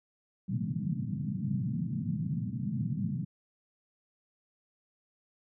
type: band-pass noise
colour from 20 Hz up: white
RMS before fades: -33 dBFS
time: 0.48-3.25 s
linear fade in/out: 10 ms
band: 110 to 220 Hz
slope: 48 dB/octave
effects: none